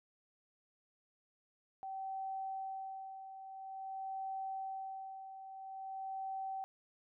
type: tone with tremolo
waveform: sine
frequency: 770 Hz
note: G5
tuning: 31 cents flat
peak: -38 dBFS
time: 1.83-6.64 s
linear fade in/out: 0 ms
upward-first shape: sine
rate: 0.49 Hz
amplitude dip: 65%
effects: none